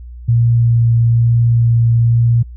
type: tone with vibrato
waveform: sine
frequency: 117 Hz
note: A#2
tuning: 7 cents sharp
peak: -8 dBFS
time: 0.28-2.43 s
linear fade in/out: 10 ms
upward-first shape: sine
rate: 1.1 Hz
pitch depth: 9 cents each way
effects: added 60 Hz sine -29 dBFS peak until 2.56 s